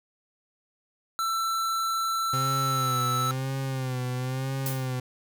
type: tone with pitch glide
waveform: square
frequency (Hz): 1336 to 1313.8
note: E6 to E6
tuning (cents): +23 to -6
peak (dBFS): -26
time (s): 1.19-3.31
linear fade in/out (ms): 0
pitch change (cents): -29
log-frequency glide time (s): 2.41-3.09
type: tone with vibrato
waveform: 40% pulse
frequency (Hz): 130.1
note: C3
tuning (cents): -9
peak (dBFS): -27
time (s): 2.33-5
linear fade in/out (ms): 5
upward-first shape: sine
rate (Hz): 1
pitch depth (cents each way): 62
type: noise with exponential decay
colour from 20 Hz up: blue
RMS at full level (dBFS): -29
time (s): 4.66-4.92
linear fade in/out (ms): 2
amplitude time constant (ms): 56
effects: none